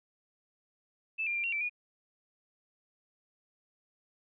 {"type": "tone with pitch steps", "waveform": "sine", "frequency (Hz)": [2630, 2392, 2377, 2746, 2330, 2446], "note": ["E7", "D7", "D7", "F7", "D7", "D#7"], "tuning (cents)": [-5, 31, 20, -30, -14, -30], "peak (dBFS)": -30, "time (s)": [1.18, 1.696], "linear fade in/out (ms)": 20, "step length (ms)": 86, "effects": []}